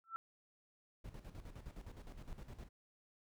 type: tone with exponential growth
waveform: sine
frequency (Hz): 1337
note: E6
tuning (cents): +24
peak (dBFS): -36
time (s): 0.04-0.16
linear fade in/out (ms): 0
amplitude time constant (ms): 25
type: noise with tremolo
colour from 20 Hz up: brown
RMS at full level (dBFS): -49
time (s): 1.04-2.69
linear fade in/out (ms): 10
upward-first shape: square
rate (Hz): 9.7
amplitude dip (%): 65
effects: none